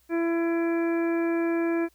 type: harmonic tone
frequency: 335.1 Hz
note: E4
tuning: 29 cents sharp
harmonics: 1 / 2 / 3 / 4 / 5 / 6 / 7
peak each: -23 / -34 / -40 / -42 / -38 / -50 / -40 dBFS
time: 0.09-1.89 s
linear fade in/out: 50 ms
effects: added 60 Hz sine -65 dBFS peak until 1.94 s + white hiss -65 dBFS RMS until 1.94 s